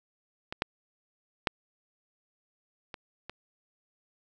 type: clicks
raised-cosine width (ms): 0.3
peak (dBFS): -19 / -10 / -8 / -23 / -23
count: 5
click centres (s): 0.525 / 0.621 / 1.472 / 2.942 / 3.296
effects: none